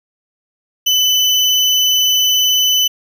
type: tone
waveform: 35% pulse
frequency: 3007 Hz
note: F#7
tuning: 27 cents sharp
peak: -9 dBFS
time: 0.86-2.88 s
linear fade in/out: 10 ms
effects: none